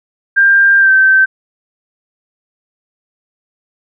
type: tone with pitch glide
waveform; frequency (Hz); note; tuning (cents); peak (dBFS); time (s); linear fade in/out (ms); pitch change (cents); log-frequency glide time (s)
sine; 1593 to 1549.4; G6 to G6; +27 to -21; -5; 0.36-1.26; 20; -48; 0.79-0.91
effects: none